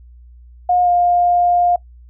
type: tone with pitch glide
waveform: sine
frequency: 717 to 705.5 Hz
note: F5 to F5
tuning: +45 to +17 cents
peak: -11 dBFS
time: 0.69-1.76 s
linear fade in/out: 5 ms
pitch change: -28 cents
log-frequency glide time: 0.83-0.89 s
effects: noise-tail reverb RT60 0.1 s tail -20 dB re dry + added 60 Hz sine -39 dBFS peak until 2.09 s